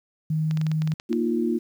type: tone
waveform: sine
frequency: 156.5 Hz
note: D#3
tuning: 10 cents sharp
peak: -21 dBFS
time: 0.3-0.94 s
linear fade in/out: 5 ms
type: clicks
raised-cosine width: 0.2 ms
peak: -19 dBFS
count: 10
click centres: 0.511 / 0.573 / 0.614 / 0.667 / 0.716 / 0.82 / 0.875 / 0.919 / 0.999 / 1.129 s
type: chord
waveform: sine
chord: Bb suspended fourth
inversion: none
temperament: just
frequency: 233.1 / 310.8 / 349.6 Hz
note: Bb3 / Eb4 / F4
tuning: 0 / -2 / +2 cents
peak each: -24 / -28 / -25 dBFS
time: 1.09-1.59 s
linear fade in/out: 20 ms
effects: 9-bit